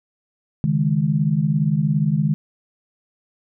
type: chord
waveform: sine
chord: C# suspended second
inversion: none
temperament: just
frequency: 138.59 / 155.92 / 207.9 Hz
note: C#3 / D#3 / G#3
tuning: 0 / +4 / +2 cents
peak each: -23 / -18 / -22 dBFS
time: 0.64-2.34 s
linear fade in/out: 0 ms
effects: none